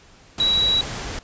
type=tone in noise; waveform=sine; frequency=3891 Hz; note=B7; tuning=27 cents flat; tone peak=-16 dBFS; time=0.4-0.81 s; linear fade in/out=2 ms; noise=pink; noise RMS=-30 dBFS; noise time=0.38-1.19 s; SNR=+11 dB; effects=pink hiss -50 dBFS RMS until 1.23 s + resampled to 16000 Hz